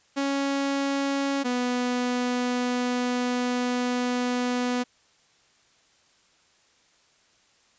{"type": "tone pair in turn", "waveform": "sawtooth", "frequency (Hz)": [277.2, 247], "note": ["C#4", "B3"], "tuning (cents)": [0, 0], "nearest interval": "major second", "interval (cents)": 200, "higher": "first", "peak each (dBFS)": -20, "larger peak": "neither", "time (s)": [[0.16, 1.44], [1.44, 4.84]], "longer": "second", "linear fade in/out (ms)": 20, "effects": ["white hiss -62 dBFS RMS until 7.78 s", "resampled to 16000 Hz"]}